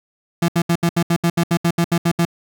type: tone bursts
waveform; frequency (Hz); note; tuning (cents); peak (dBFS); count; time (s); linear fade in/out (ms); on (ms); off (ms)
35% pulse; 170; F3; -46; -12; 14; 0.42-2.252; 5; 64; 72
effects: none